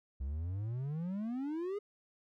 triangle exponential sweep, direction up, 63.6 to 422.1 Hz, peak -33 dBFS, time 0.2-1.79 s, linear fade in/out 10 ms, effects none

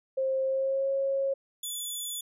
sine tone with pitch glide, 530 to 544.9 Hz, C5 to C#5, +22 to -30 cents, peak -25 dBFS, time 0.17-1.34 s, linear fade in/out 10 ms, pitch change +48 cents, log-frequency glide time 0.44-0.9 s
10% pulse tone, 3458 Hz, A7, 31 cents flat, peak -25 dBFS, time 1.63-2.21 s, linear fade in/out 5 ms
effects resampled to 32000 Hz

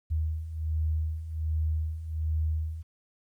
sine beating tone pair, 77.78 / 79.08 Hz, D#2 / D#2, 0 / +29 cents, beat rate 1.3 Hz, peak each -33 / -28 dBFS, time 0.1-2.83 s, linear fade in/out 20 ms, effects 11-bit

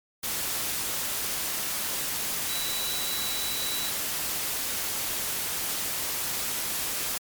sine tone in noise, 3935 Hz, B7, 7 cents flat, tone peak -33 dBFS, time 2.49-3.9 s, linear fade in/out 5 ms, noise white, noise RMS -30 dBFS, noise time 0.23-7.18 s, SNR -6 dB, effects MP3 96 kbps

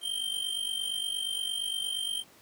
square tone with amplitude modulation, 3149 Hz, G7, 7 cents sharp, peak -28 dBFS, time 0.01-2.24 s, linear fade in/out 50 ms, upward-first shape sine, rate 48.6 Hz, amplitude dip 70%, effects pink hiss -57 dBFS RMS until 2.41 s + high-pass 150 Hz 12 dB/octave

